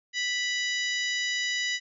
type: harmonic tone with a mistuned harmonic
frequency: 986 Hz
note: B5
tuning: 3 cents flat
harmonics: 2 / 3 / 4 / 5 / 6 / 7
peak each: -29 / -33 / -35 / -37 / -39 / -40 dBFS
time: 0.13-1.8 s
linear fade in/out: 50 ms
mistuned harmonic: 4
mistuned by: -27 cents
effects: none